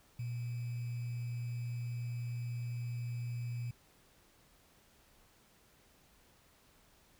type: tone with sample-and-hold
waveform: sine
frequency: 120 Hz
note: B2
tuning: 49 cents flat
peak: -36 dBFS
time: 0.19-3.71 s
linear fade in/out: 5 ms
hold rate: 2450 Hz
effects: pink hiss -66 dBFS RMS until 7.19 s